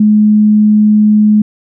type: tone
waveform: sine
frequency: 211.8 Hz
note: G#3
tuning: 34 cents sharp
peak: -4 dBFS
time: 0-1.42 s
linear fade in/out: 5 ms
effects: none